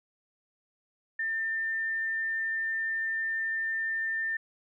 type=tone; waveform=sine; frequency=1797 Hz; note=A6; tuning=36 cents sharp; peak=-28 dBFS; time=1.19-4.37 s; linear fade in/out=5 ms; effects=none